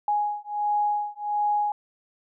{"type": "beating tone pair", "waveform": "sine", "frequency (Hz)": [830.6, 832], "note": ["G#5", "G#5"], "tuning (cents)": [0, 3], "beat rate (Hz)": 1.4, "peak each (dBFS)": -26, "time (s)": [0.08, 1.72], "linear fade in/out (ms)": 2, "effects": []}